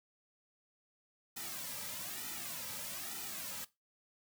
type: noise with flanger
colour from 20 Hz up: white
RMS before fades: -43 dBFS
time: 1.36-3.65 s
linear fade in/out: 10 ms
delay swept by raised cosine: 1.8 to 2.8 ms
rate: 1.1 Hz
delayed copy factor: -0.95
effects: noise-tail reverb RT60 0.2 s tail -17 dB re dry